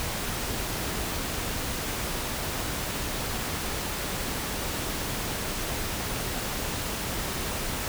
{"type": "noise", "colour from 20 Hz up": "pink", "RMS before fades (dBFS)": -31, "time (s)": [0, 7.88], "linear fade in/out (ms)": 0, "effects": []}